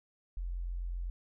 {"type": "tone", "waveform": "sine", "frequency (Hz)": 43.84, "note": "F1", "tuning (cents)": 7, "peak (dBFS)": -34, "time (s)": [0.37, 1.1], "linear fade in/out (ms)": 0, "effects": []}